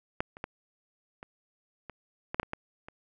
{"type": "clicks", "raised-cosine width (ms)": 0.5, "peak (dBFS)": [-13, -30, -19, -28, -26, -18, -8, -22, -18, -29], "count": 10, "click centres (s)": [0.205, 0.369, 0.441, 1.229, 1.897, 2.345, 2.398, 2.431, 2.534, 2.885], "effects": []}